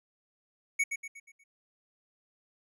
square tone with echo, 2231 Hz, C#7, 11 cents sharp, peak -25 dBFS, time 0.79-0.84 s, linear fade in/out 10 ms, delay 120 ms, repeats 5, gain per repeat -7 dB, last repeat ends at 1.44 s, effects low-pass 11000 Hz 12 dB/octave

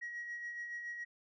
sine tone with tremolo, 1903 Hz, A#6, 35 cents sharp, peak -37 dBFS, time 0.01-1.05 s, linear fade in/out 20 ms, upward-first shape sine, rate 7.1 Hz, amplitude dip 45%, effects tanh soft clip ceiling -37 dBFS

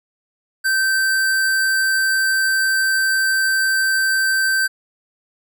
square tone, 1554 Hz, G6, 16 cents flat, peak -16 dBFS, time 0.64-4.68 s, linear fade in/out 20 ms, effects none

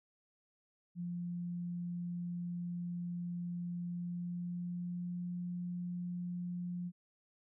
sine tone with pitch glide, 174.61 to 176.74 Hz, F3 to F3, 0 to +21 cents, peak -37 dBFS, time 0.95-6.92 s, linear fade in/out 50 ms, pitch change +21 cents, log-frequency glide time 3.86-5.28 s, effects none

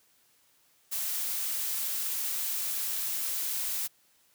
blue noise, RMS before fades -32 dBFS, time 0.91-3.88 s, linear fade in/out 20 ms, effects white hiss -66 dBFS RMS until 4.34 s + high-pass 60 Hz 12 dB/octave

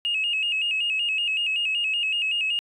sine tone with vibrato, 2706 Hz, E7, 45 cents sharp, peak -21 dBFS, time 0.05-2.59 s, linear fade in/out 0 ms, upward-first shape square, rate 5.3 Hz, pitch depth 86 cents each way, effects tanh soft clip ceiling -17 dBFS

